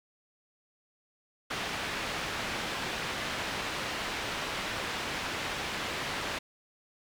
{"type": "low-pass noise", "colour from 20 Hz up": "white", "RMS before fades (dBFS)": -35, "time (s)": [1.5, 6.39], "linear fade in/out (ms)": 10, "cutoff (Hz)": 2900, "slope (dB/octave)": 12, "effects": []}